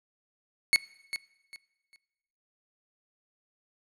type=tone with echo; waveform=30% pulse; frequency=2200 Hz; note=C#7; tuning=14 cents flat; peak=-15 dBFS; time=0.73-0.76 s; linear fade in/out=0 ms; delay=400 ms; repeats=3; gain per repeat=-12 dB; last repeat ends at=1.96 s; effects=noise-tail reverb RT60 1.0 s tail -21 dB re dry + low-pass 11000 Hz 12 dB/octave